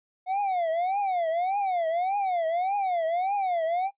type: tone with vibrato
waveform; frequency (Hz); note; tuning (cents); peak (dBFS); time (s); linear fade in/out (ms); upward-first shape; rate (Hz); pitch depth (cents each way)
triangle; 725; F#5; -35; -22; 0.26-3.91; 50; triangle; 1.7; 230
effects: noise-tail reverb RT60 0.1 s tail -19 dB re dry + resampled to 8000 Hz